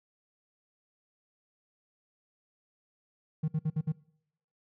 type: tone bursts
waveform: triangle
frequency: 155.8 Hz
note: D#3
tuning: 3 cents sharp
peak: -23 dBFS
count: 5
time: 3.43-3.922 s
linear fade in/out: 10 ms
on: 52 ms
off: 58 ms
effects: noise-tail reverb RT60 0.7 s tail -24 dB re dry + tanh soft clip ceiling -21 dBFS